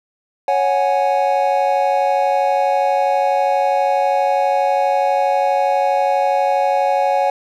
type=chord; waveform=triangle; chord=C# suspended fourth; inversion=none; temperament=just; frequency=554.4 / 739.2 / 831.5 Hz; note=C#5 / F#5 / G#5; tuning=0 / -2 / +2 cents; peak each=-16 dBFS; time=0.48-7.3 s; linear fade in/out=2 ms; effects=none